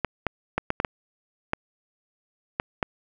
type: clicks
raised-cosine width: 0.5 ms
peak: -8 dBFS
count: 9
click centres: 0.047 / 0.267 / 0.58 / 0.704 / 0.801 / 0.848 / 1.534 / 2.599 / 2.828 s
effects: none